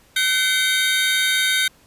45% pulse tone cluster, 1522 / 2077 / 2273 / 3147 / 3714 Hz, F#6 / C7 / C#7 / G7 / A#7, +48 / -13 / +43 / +6 / -7 cents, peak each -21 / -26 / -27 / -28 / -21 dBFS, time 0.16-1.68 s, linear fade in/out 5 ms, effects pink hiss -54 dBFS RMS until 1.86 s + resampled to 32000 Hz

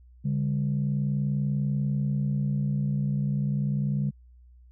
sine tone pair together, 141.7 / 202 Hz, C#3 / G#3, +38 / -48 cents, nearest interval tritone, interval 614 cents, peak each -24 / -28 dBFS, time 0.24-4.11 s, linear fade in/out 20 ms, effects tanh soft clip ceiling -18 dBFS + added 61 Hz sine -50 dBFS peak until 4.71 s

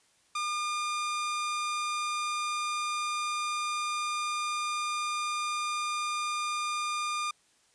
sawtooth tone, 1208 Hz, D6, 48 cents sharp, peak -26 dBFS, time 0.35-7.31 s, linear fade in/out 5 ms, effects white hiss -66 dBFS RMS until 7.74 s + resampled to 22050 Hz

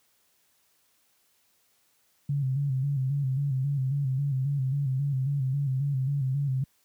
sine tone with vibrato, 136.5 Hz, C#3, 26 cents flat, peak -24 dBFS, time 2.29-6.64 s, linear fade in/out 5 ms, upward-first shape square, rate 3.7 Hz, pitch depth 70 cents each way, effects white hiss -68 dBFS RMS until 6.84 s + high-pass 60 Hz 12 dB/octave

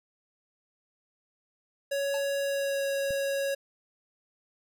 square tone with pitch glide, 558 to 552.9 Hz, C#5 to C#5, +11 to -5 cents, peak -28 dBFS, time 1.91-3.55 s, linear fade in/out 10 ms, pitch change -16 cents, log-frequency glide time 2.39-2.84 s
square tone with exponential decay, 875 Hz, A5, 10 cents flat, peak -36 dBFS, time 2.14-2.29 s, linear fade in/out 1 ms, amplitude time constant 32 ms
click, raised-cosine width 5 ms, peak -30 dBFS, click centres 3.107 s
effects none

